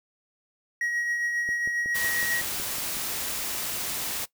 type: tone with tremolo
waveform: triangle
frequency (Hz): 1900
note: A#6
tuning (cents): +33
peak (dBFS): -23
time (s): 0.81-2.41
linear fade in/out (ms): 2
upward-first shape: triangle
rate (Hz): 7.4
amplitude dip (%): 40
type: click train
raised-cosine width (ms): 2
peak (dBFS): -28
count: 9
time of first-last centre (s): 1.49-2.969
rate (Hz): 5.41
type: noise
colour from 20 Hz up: white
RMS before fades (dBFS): -31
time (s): 1.94-4.26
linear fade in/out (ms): 20
effects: noise-tail reverb RT60 0.1 s tail -19 dB re dry